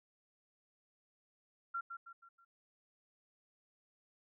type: tone with echo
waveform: sine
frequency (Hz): 1373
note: F6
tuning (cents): -30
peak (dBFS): -36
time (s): 1.74-1.81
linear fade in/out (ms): 10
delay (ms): 160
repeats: 4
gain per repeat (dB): -7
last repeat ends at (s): 2.45
effects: none